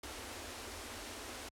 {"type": "band-stop noise", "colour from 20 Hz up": "pink", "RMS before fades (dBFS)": -45, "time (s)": [0.03, 1.49], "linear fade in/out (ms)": 5, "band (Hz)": [100, 230], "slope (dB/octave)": 96, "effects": ["high-pass 60 Hz 12 dB/octave", "low-pass 11000 Hz 12 dB/octave"]}